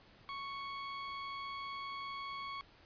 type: tone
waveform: sawtooth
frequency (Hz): 1108.7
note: C#6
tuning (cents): 0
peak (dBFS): -37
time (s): 0.29-2.61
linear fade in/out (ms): 0
effects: pink hiss -62 dBFS RMS until 2.85 s + resampled to 11025 Hz